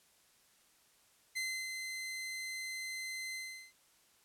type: tone with ADSR envelope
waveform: sawtooth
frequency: 2062 Hz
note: C7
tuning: 26 cents flat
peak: -31 dBFS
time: 1.35-3.73 s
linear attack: 21 ms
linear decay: 300 ms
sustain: -5 dB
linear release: 380 ms
effects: white hiss -68 dBFS RMS until 4.24 s + low-pass 12000 Hz 12 dB/octave